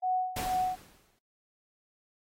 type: tone with tremolo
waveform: sine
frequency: 740 Hz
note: F#5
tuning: in tune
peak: -25 dBFS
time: 0.02-0.76 s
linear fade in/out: 20 ms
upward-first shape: sine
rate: 2.2 Hz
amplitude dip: 80%
type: noise with exponential decay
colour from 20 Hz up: pink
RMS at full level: -34 dBFS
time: 0.36-1.19 s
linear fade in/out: 5 ms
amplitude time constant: 180 ms
effects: AAC 48 kbps